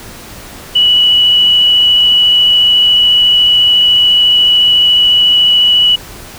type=tone with vibrato; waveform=sine; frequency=2944 Hz; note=F#7; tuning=9 cents flat; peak=-5 dBFS; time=0.75-5.96 s; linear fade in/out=10 ms; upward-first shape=sine; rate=14 Hz; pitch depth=10 cents each way; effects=pink hiss -31 dBFS RMS until 6.38 s